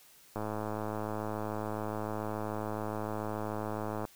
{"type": "click train", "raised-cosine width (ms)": 1, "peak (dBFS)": -22, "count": 396, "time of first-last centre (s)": [0.36, 4.052], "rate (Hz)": 107, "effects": ["white hiss -59 dBFS RMS until 4.15 s"]}